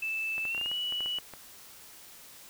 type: tone with pitch glide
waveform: sine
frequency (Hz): 2637 to 2943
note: E7 to F#7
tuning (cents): 0 to -10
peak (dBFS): -30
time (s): 0.02-1.19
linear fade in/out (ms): 5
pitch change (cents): +190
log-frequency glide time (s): 0.45-0.74
type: clicks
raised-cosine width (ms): 0.5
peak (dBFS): -28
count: 12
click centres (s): 0.381 / 0.453 / 0.548 / 0.579 / 0.613 / 0.66 / 0.715 / 0.924 / 1.006 / 1.06 / 1.186 / 1.337
effects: white hiss -51 dBFS RMS until 2.49 s